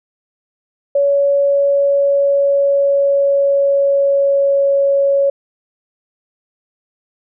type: tone with pitch glide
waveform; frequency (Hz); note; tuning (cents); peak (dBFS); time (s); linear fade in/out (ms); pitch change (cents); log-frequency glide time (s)
sine; 563 to 556.2; C#5 to C#5; +27 to +6; -10; 0.95-5.3; 5; -21; 1.1-4.7
effects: none